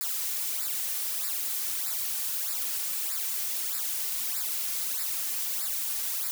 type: noise with flanger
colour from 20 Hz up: blue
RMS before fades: -31 dBFS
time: 0.01-6.31 s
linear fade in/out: 0 ms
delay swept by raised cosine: 0.32 to 3.12 ms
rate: 1.6 Hz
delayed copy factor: -0.9
effects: none